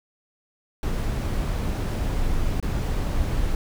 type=noise with dropouts; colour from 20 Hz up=brown; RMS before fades=-24 dBFS; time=0.83-3.55 s; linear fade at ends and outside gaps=1 ms; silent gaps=2.601-2.626 s; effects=none